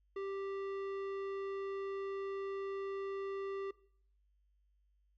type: tone with tanh clipping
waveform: sine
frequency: 392 Hz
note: G4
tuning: in tune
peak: -40 dBFS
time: 0.16-3.71 s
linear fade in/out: 5 ms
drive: 14 dB
effects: noise-tail reverb RT60 0.6 s tail -20 dB re dry + added 50 Hz sine -70 dBFS peak until 5.17 s